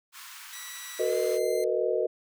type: high-pass noise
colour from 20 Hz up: pink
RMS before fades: -45 dBFS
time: 0.12-1.4 s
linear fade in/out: 50 ms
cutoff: 1000 Hz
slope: 48 dB/octave
type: tone with pitch glide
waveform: 10% pulse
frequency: 1952 to 2080 Hz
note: B6 to C7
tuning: -21 to -11 cents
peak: -31 dBFS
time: 0.53-1.64 s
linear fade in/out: 0 ms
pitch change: +110 cents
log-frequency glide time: 1.02-1.17 s
type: chord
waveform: sine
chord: B dominant seventh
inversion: second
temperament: equal with one note detuned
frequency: 370 / 451.6 / 493.9 / 622.3 Hz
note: F#4 / A4 / B4 / D#5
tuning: 0 / +45 / 0 / 0 cents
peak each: -30 / -29 / -29 / -30 dBFS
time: 0.99-2.07 s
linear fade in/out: 10 ms
effects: none